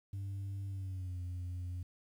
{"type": "tone with pitch glide", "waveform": "sine", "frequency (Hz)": [98.2, 89.53], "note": ["G2", "F2"], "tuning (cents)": [4, 44], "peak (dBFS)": -35, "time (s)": [0.13, 1.83], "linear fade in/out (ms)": 5, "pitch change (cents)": -160, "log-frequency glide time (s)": [0.67, 1.18], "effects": ["tanh soft clip ceiling -37 dBFS", "11-bit"]}